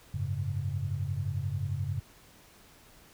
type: chord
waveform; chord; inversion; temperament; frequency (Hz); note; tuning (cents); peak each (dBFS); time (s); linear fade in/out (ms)
sine; F# suspended second; none; equal; 92.5 / 103.83 / 138.59; F#2 / G#2 / C#3; 0 / 0 / 0; -34; 0.14-2; 5
effects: pink hiss -57 dBFS RMS until 3.13 s